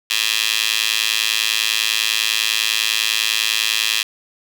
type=tone with high-pass filter; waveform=15% pulse; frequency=110 Hz; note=A2; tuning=in tune; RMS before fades=-19 dBFS; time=0.1-4.03 s; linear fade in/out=5 ms; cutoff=3000 Hz; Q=2.2; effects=none